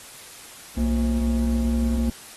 triangle ring-modulated tone, 146.83 Hz, D3, in tune, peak -14 dBFS, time 0.77-2.1 s, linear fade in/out 5 ms, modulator 84.2 Hz, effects white hiss -43 dBFS RMS until 2.36 s + AAC 32 kbps

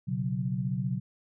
sine chord, B suspended second, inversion none, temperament equal, 123.47 / 138.59 / 185 Hz, B2 / C#3 / F#3, 0 / 0 / 0 cents, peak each -32 dBFS, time 0.07-1 s, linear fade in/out 20 ms, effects none

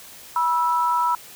sine tone pair together, 973.8 / 1318.5 Hz, B5 / E6, -25 / 0 cents, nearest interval perfect fourth, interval 525 cents, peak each -19 / -23 dBFS, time 0.36-1.15 s, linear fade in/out 2 ms, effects white hiss -43 dBFS RMS until 1.35 s

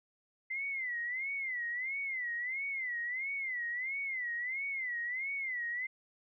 sine tone with vibrato, 2047 Hz, C7, 38 cents flat, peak -34 dBFS, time 0.5-5.87 s, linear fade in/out 10 ms, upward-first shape sine, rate 1.5 Hz, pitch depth 150 cents each way, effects none

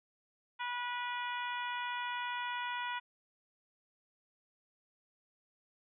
harmonic tone, 487.6 Hz, B4, 22 cents flat, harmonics 2 / 3 / 4 / 5 / 6 / 7, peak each -38 / -42 / -44 / -46 / -48 / -49 dBFS, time 0.59-3 s, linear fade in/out 20 ms, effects none

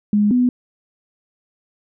sine tone pair in turn, 207.6 / 248 Hz, G#3 / B3, 0 / +7 cents, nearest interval minor third, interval 307 cents, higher second, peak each -12 dBFS, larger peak neither, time 0.13-0.31 / 0.31-0.49 s, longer neither, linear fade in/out 2 ms, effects none

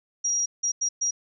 sine tone bursts at uneven times, 5710 Hz, F8, 37 cents sharp, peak -22 dBFS, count 4, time 0.24-0.46 / 0.63-0.72 / 0.81-0.89 / 1.01-1.11 s, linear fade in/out 10 ms, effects none

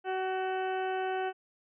harmonic tone with a mistuned harmonic, 376.4 Hz, F#4, 30 cents sharp, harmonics 1 / 2 / 3 / 4 / 5 / 6 / 7 / 8, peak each -33 / -33 / -47 / -40 / -48 / -53 / -48 / -50 dBFS, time 0.04-1.33 s, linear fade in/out 50 ms, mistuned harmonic 5, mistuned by -27 cents, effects none

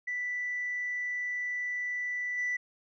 sine tone with level steps, 1975.5 Hz, B6, in tune, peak -30 / -27 dBFS, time 0.07-2.57 s, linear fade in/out 10 ms, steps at 2.37 s, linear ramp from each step 20 ms, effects tanh soft clip ceiling -26 dBFS

